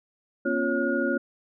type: tone cluster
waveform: sine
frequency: 239.4 / 272.7 / 349.2 / 552 / 1436 Hz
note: A#3 / C#4 / F4 / C#5 / F6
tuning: +46 / -28 / 0 / -7 / +48 cents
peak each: -29 dBFS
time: 0.45-1.18 s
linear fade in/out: 10 ms
effects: none